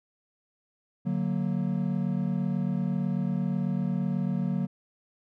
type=chord; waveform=triangle; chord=D augmented; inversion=none; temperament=equal; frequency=146.83 / 185 / 233.1 Hz; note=D3 / F#3 / A#3; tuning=0 / 0 / 0 cents; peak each=-29 / -26 / -30 dBFS; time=1.05-4.67 s; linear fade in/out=20 ms; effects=none

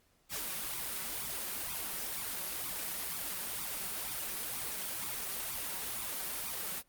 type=noise with flanger; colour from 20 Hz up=white; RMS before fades=-38 dBFS; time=0.29-6.83 s; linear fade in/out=50 ms; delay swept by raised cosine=0.83 to 5.43 ms; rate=2.1 Hz; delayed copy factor=+0.65; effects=pink hiss -71 dBFS RMS until 6.88 s + Opus 48 kbps

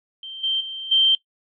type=tone with level steps; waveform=sine; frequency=3136 Hz; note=G7; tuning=in tune; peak=-32 / -19 / -29 / -13 dBFS; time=0.23-1.15 s; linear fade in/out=2 ms; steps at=0.43 / 0.6 / 0.91 s; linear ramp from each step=10 ms; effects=noise-tail reverb RT60 0.1 s tail -19 dB re dry

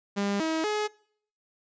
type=tone with pitch steps; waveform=sawtooth; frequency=201 / 320.1 / 422.3 Hz; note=G3 / D#4 / G#4; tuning=+44 / +49 / +29 cents; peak=-22 dBFS; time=0.16-0.88 s; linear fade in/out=20 ms; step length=240 ms; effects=noise-tail reverb RT60 0.6 s tail -23 dB re dry + resampled to 16000 Hz

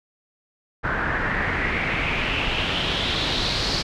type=noise with low-pass filter sweep; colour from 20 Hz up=pink; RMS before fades=-24 dBFS; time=0.83-3.83 s; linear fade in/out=20 ms; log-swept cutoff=1500 to 4700 Hz; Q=4.2; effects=none

